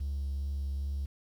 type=tone with vibrato; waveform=triangle; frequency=69.7 Hz; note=C#2; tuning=10 cents sharp; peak=-28 dBFS; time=0-1.06 s; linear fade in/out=10 ms; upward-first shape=triangle; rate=2.5 Hz; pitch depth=18 cents each way; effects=tanh soft clip ceiling -27 dBFS + 10-bit